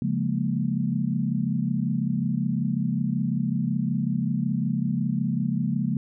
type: chord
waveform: sine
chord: Bb minor seventh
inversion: first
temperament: equal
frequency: 138.59 / 174.61 / 207.7 / 233.1 Hz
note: Db3 / F3 / Ab3 / Bb3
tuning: 0 / 0 / 0 / 0 cents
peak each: -28 dBFS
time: 0.02-5.97 s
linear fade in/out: 2 ms
effects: none